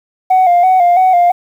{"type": "tone with vibrato", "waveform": "sine", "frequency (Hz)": 724, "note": "F#5", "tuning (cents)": -38, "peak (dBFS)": -4, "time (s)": [0.3, 1.32], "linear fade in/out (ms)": 10, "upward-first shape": "square", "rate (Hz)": 3, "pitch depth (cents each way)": 54, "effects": ["tanh soft clip ceiling -4 dBFS", "7-bit"]}